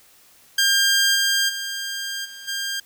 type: tone with level steps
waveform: 15% pulse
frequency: 1600 Hz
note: G6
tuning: 35 cents sharp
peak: -9 / -11 / -20 / -30 / -18 dBFS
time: 0.58-2.8 s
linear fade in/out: 5 ms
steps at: 1.14 / 1.48 / 2.24 / 2.47 s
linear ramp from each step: 20 ms
effects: white hiss -53 dBFS RMS until 2.85 s